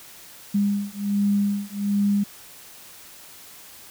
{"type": "beating tone pair", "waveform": "sine", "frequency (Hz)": [201.8, 203.1], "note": ["G#3", "G#3"], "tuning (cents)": [-49, -38], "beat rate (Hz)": 1.3, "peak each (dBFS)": -23, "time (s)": [0.54, 2.24], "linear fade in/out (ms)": 10, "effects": ["white hiss -45 dBFS RMS until 3.9 s"]}